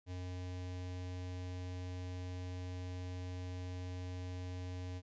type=tone with notch filter; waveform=square; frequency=90.7 Hz; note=F#2; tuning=34 cents flat; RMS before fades=-43 dBFS; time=0.06-5.02 s; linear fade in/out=50 ms; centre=1300 Hz; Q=2; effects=resampled to 16000 Hz